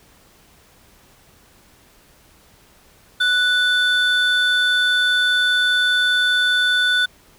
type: tone pair together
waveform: triangle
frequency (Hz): 1480 / 3515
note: F#6 / A7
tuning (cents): 0 / -2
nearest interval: octave + minor third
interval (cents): 1498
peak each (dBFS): -14 / -17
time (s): 3.2-7.06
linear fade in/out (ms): 10
effects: tanh soft clip ceiling -6 dBFS + pink hiss -52 dBFS RMS until 7.38 s